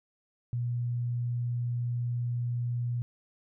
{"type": "tone", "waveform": "sine", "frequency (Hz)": 120.7, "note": "B2", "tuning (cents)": -39, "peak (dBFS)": -28, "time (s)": [0.53, 3.02], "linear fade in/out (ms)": 0, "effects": []}